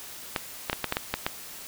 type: clicks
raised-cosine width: 0.3 ms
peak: -9 dBFS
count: 8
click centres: 0.362 / 0.698 / 0.73 / 0.843 / 0.924 / 0.969 / 1.14 / 1.265 s
effects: white hiss -42 dBFS RMS until 1.67 s